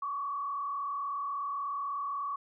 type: tone with frequency modulation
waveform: sine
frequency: 1131 Hz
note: C#6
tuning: 34 cents sharp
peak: -32 dBFS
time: 0.02-2.36 s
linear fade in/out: 5 ms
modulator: 36.3 Hz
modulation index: 0.92
effects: none